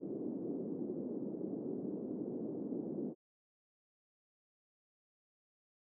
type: band-pass noise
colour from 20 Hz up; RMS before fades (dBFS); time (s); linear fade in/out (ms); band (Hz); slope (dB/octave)
pink; -41; 0-3.15; 50; 230 to 390; 24
effects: none

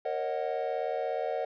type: chord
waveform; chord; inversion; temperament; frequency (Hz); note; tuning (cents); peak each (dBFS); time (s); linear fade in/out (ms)
triangle; D# minor seventh; second; equal with one note detuned; 466.2 / 545.5 / 622.3 / 740; A#4 / C#5 / D#5 / F#5; 0 / -28 / 0 / 0; -33; 0.05-1.45; 5
effects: resampled to 11025 Hz

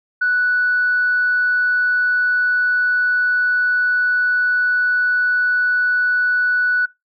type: tone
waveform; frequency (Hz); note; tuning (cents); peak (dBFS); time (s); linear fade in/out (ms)
sine; 1480; F#6; 0; -13; 0.21-6.86; 10
effects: noise-tail reverb RT60 0.2 s tail -22 dB re dry + tanh soft clip ceiling -9 dBFS

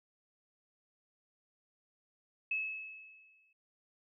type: tone with exponential decay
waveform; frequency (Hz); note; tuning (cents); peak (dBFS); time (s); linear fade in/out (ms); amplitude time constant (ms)
sine; 2591; E7; -30; -30; 2.51-3.53; 5; 220
effects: none

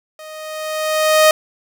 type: tone with level ramp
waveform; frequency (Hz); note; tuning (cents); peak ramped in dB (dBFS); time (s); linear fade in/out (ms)
sawtooth; 622.3; D#5; 0; -30 to -3; 0.19-1.31; 2
effects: none

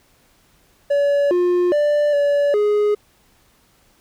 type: tone with pitch steps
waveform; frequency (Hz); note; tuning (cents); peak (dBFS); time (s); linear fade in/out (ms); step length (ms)
triangle; 570 / 355.4 / 589 / 574 / 416.8; C#5 / F4 / D5 / D5 / G#4; +48 / +30 / +5 / -40 / +6; -12; 0.9-2.95; 10; 410
effects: pink hiss -57 dBFS RMS until 4 s

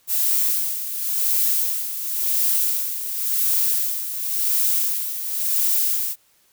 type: noise with tremolo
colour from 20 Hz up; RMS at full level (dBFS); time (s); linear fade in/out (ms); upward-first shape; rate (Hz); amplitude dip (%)
violet; -19; 0.07-6.16; 50; sine; 0.93; 65
effects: white hiss -60 dBFS RMS until 6.52 s

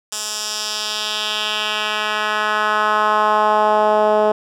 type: tone with band-pass filter sweep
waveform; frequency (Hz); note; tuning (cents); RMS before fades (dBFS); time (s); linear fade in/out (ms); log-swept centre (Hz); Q
10% pulse; 212.7; G#3; +42; -18; 0.12-4.32; 5; 7100 to 560; 1.8
effects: none

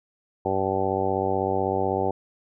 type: harmonic tone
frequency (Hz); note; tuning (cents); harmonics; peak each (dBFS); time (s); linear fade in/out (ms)
96; G2; -36; 1 / 2 / 3 / 4 / 5 / 6 / 7 / 8 / 9; -33 / -34 / -33 / -28 / -29 / -31 / -34 / -28 / -32; 0.45-2.11; 5
effects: none

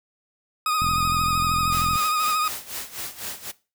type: tone with vibrato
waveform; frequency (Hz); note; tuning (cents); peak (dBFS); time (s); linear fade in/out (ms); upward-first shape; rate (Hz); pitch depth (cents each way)
40% pulse; 1244.5; D#6; 0; -20; 0.66-2.48; 2; sine; 13; 36
type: click train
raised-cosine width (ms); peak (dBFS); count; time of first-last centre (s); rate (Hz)
5; -18; 50; 0.82-1.957; 43.1
type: noise with tremolo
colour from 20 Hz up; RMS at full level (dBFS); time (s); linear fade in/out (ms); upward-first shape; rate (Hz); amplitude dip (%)
white; -31; 1.71-3.52; 20; sine; 4; 80
effects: noise-tail reverb RT60 0.3 s tail -19 dB re dry

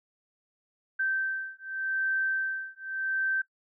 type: beating tone pair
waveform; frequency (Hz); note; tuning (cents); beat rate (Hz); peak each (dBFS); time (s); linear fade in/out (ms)
sine; 1555 / 1555.85; G6 / G6; -14 / -13; 0.85; -31; 0.99-3.42; 10
effects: noise-tail reverb RT60 0.1 s tail -18 dB re dry

